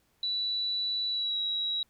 sine tone with pitch glide, 3951 to 3867 Hz, B7 to B7, 0 to -37 cents, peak -28 dBFS, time 0.23-1.83 s, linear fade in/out 2 ms, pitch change -37 cents, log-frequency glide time 1.09-1.38 s, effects pink hiss -70 dBFS RMS until 1.89 s

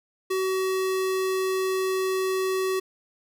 square tone, 377.7 Hz, F#4, 36 cents sharp, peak -24 dBFS, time 0.3-2.8 s, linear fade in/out 10 ms, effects none

